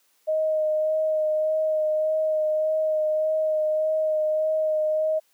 sine tone with vibrato, 622.3 Hz, D#5, in tune, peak -20 dBFS, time 0.27-5.2 s, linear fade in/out 20 ms, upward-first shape sine, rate 1.7 Hz, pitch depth 15 cents each way, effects white hiss -65 dBFS RMS until 5.33 s + high-pass 300 Hz 12 dB/octave

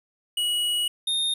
square tone pair in turn, 2915 / 3673 Hz, F#7 / A#7, -26 / -26 cents, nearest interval major third, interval 400 cents, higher second, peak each -23 dBFS, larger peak neither, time 0.37-0.88 / 1.07-1.34 s, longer first, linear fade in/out 5 ms, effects resampled to 32000 Hz + 9-bit

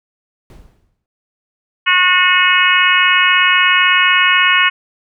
brown noise with exponential decay, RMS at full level -34 dBFS, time 0.5-1.06 s, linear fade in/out 1 ms, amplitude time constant 120 ms
harmonic tone, 363.8 Hz, F#4, 29 cents flat, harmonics 3 / 4 / 5 / 6 / 7 / 8, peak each -16 / -16 / -16 / -16 / -16 / -16 dBFS, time 1.86-4.7 s, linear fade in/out 20 ms
effects none

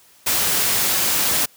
white noise, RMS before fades -19 dBFS, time 0.26-1.46 s, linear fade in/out 10 ms, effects white hiss -52 dBFS RMS until 1.56 s + high-pass 60 Hz 12 dB/octave

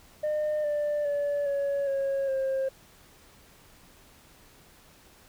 sine tone with pitch steps, 606 / 590.8 / 576 / 561.5 / 547.4 / 533.7 Hz, D#5 / D5 / D5 / C#5 / C#5 / C5, -46 / +10 / -34 / +22 / -22 / +34 cents, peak -23 dBFS, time 0.23-2.69 s, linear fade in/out 10 ms, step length 410 ms, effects tanh soft clip ceiling -24 dBFS + pink hiss -56 dBFS RMS until 5.28 s

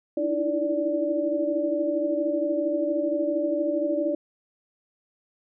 sine tone cluster, 297.6 / 322 / 334.8 / 583 Hz, D4 / E4 / E4 / D5, +23 / -41 / +27 / -13 cents, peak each -30 / -29 / -31 / -25 dBFS, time 0.17-4.15 s, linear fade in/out 5 ms, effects none

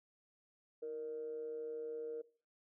sine tone with amplitude modulation, 466.2 Hz, A#4, in tune, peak -37 dBFS, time 0.82-2.22 s, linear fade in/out 10 ms, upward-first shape sine, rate 144 Hz, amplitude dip 50%, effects noise-tail reverb RT60 0.4 s tail -20 dB re dry + tanh soft clip ceiling -33 dBFS

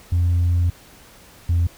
sine tone pair in turn, 87 / 85.55 Hz, F2 / F2, -6 / -35 cents, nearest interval unison, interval 29 cents, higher first, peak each -13 dBFS, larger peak neither, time 0.12-0.7 / 1.49-1.67 s, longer first, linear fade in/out 5 ms, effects tanh soft clip ceiling -13 dBFS + pink hiss -47 dBFS RMS until 1.77 s

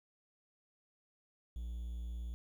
triangle tone, 58.8 Hz, A#1, 16 cents sharp, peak -37 dBFS, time 1.56-2.34 s, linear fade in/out 0 ms, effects 11-bit

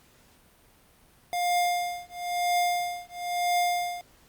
square tone with tremolo, 706 Hz, F5, 19 cents sharp, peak -22 dBFS, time 1.33-4.01 s, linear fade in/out 0 ms, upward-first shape triangle, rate 1 Hz, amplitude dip 100%, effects pink hiss -59 dBFS RMS until 4.28 s + Opus 48 kbps

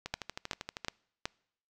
two click trains, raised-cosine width 0.2 ms, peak -20 / -15 dBFS, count 11 / 4, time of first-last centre 0.06-0.847 / 0.14-1.255 s, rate 12.7 / 2.69 Hz, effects noise-tail reverb RT60 0.7 s tail -26 dB re dry

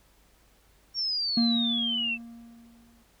sine exponential sweep, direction down, 5588 to 2628 Hz, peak -26 dBFS, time 0.94-2.18 s, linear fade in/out 50 ms
triangle tone with exponential decay, 233.1 Hz, A#3, in tune, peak -18 dBFS, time 1.37-3.03 s, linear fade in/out 5 ms, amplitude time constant 360 ms
effects added 50 Hz sine -63 dBFS peak until 3.2 s + pink hiss -63 dBFS RMS until 3.2 s

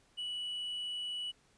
sine tone with hard clipping, 2948 Hz, F#7, 7 cents flat, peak -37 dBFS, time 0.17-1.32 s, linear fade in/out 20 ms, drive 2 dB, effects pink hiss -68 dBFS RMS until 1.57 s + resampled to 22050 Hz

